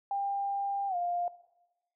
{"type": "tone with pitch glide", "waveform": "sine", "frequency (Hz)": [797, 701.9], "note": ["G5", "F5"], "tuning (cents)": [28, 9], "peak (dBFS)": -29, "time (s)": [0.11, 1.28], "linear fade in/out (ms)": 2, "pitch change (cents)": -219, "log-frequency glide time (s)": [0.88, 0.96], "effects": ["noise-tail reverb RT60 1.0 s tail -17 dB re dry"]}